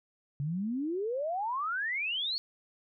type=exponential sweep; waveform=sine; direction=up; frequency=136.6 to 4482 Hz; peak=-30 dBFS; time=0.4-2.38 s; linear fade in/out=0 ms; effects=none